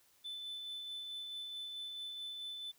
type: tone with tremolo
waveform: sine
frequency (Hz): 3513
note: A7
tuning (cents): -3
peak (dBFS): -38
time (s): 0.24-2.72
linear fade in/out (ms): 20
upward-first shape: sine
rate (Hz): 4.6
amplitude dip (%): 35
effects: tanh soft clip ceiling -40 dBFS + white hiss -69 dBFS RMS until 2.78 s